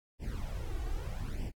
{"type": "noise with flanger", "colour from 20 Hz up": "brown", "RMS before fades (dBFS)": -36, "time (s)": [0.19, 1.52], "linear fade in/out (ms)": 50, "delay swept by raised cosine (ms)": [0.37, 2.67], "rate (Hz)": 0.8, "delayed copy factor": 0.9, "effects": ["AAC 64 kbps"]}